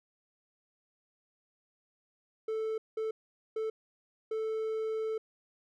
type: tone bursts at uneven times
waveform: triangle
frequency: 440 Hz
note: A4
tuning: in tune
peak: -29 dBFS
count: 4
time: 2.48-2.78 / 2.97-3.11 / 3.56-3.7 / 4.31-5.18 s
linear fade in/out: 5 ms
effects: none